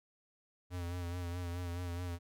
square tone with vibrato, 87.8 Hz, F2, 10 cents sharp, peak -38 dBFS, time 0.7-2.19 s, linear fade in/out 50 ms, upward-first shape sine, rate 4.7 Hz, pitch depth 41 cents each way, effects none

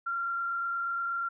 sine tone with frequency modulation, 1378 Hz, F6, 24 cents flat, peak -29 dBFS, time 0.06-1.29 s, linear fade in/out 10 ms, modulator 28.4 Hz, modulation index 0.59, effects none

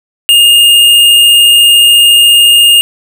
sine tone with tanh clipping, 2831 Hz, F7, 23 cents sharp, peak -3 dBFS, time 0.29-2.81 s, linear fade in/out 0 ms, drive 18 dB, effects none

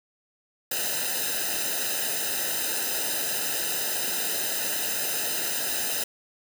white noise with comb filter, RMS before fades -28 dBFS, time 0.71-6.04 s, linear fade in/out 5 ms, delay 0.89 ms, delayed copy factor -0.95, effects none

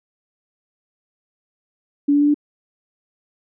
sine tone with pitch steps, 286.6 / 289.1 / 291.6 / 294.1 Hz, D4 / D4 / D4 / D4, -42 / -27 / -12 / +3 cents, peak -12 dBFS, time 2.08-2.344 s, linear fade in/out 10 ms, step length 66 ms, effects none

